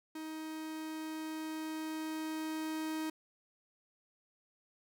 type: tone with level ramp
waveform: 45% pulse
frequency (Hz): 314.6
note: D#4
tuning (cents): +19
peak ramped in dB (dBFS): -41 to -35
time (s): 0.15-3.1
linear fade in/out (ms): 5
effects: none